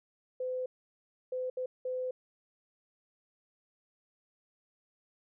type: tone bursts at uneven times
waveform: sine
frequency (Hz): 509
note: C5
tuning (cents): -48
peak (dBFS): -32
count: 4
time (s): 0.4-0.66 / 1.32-1.5 / 1.57-1.66 / 1.85-2.11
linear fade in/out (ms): 5
effects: none